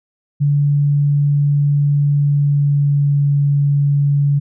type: tone with pitch glide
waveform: sine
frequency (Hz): 144.1 to 142.69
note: D3 to D3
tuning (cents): -33 to -50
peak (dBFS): -11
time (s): 0.4-4.4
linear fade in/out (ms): 20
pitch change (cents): -17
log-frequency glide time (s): 2.12-3.29
effects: none